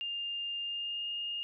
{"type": "tone with pitch glide", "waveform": "sine", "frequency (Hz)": [2807, 2835], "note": ["F7", "F7"], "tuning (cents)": [8, 25], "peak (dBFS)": -34, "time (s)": [0.01, 1.43], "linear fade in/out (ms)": 0, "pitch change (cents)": 17, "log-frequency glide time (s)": [0.63, 1.07], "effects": []}